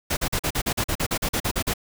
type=noise bursts; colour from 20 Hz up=pink; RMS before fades=-24 dBFS; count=15; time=0.1-1.738 s; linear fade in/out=10 ms; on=70 ms; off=42 ms; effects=none